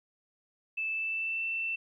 sine tone with pitch glide, 2632 to 2676 Hz, E7 to E7, -3 to +25 cents, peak -30 dBFS, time 0.77-1.76 s, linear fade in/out 10 ms, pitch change +28 cents, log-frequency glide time 0.9-1.45 s, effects 12-bit

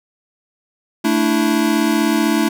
square chord, A suspended fourth, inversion none, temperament equal with one note detuned, 221.4 / 293.7 / 329.6 Hz, A3 / D4 / E4, +11 / 0 / 0 cents, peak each -19 dBFS, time 1.04-2.49 s, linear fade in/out 10 ms, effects none

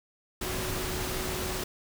sine tone in noise, 370 Hz, F#4, in tune, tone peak -38 dBFS, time 0.41-1.64 s, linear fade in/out 5 ms, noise pink, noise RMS -33 dBFS, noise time 0.41-1.64 s, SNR -8 dB, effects none

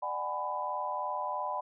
sine chord, G# half-diminished seventh, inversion second, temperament just, 598 / 747.5 / 830.6 / 996.7 Hz, D5 / F#5 / G#5 / B5, +31 / +17 / 0 / +16 cents, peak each -39 / -39 / -39 / -34 dBFS, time 0.02-1.61 s, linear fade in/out 10 ms, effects none

